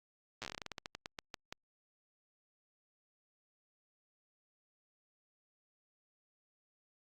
slowing click train, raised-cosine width 0.2 ms, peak -24 dBFS, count 20, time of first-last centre 0.42-1.525 s, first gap 8 ms, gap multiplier 1.19, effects Opus 48 kbps

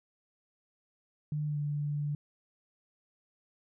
sine tone with pitch glide, 150 to 146.57 Hz, D3 to D3, +37 to -3 cents, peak -30 dBFS, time 1.32-2.15 s, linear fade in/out 2 ms, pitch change -40 cents, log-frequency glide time 1.47-1.58 s, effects none

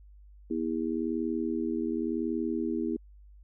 harmonic tone, 80.9 Hz, E2, 32 cents flat, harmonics 3 / 4 / 5, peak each -32 / -31 / -35 dBFS, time 0.5-2.97 s, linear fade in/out 10 ms, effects added 50 Hz sine -50 dBFS peak until 3.43 s

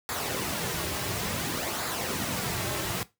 pink noise with flanger, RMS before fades -31 dBFS, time 0.09-3.03 s, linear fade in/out 0 ms, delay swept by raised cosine 0.34 to 4.24 ms, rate 0.57 Hz, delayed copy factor -0.5, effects noise-tail reverb RT60 0.2 s tail -17 dB re dry + high-pass 80 Hz 12 dB/octave

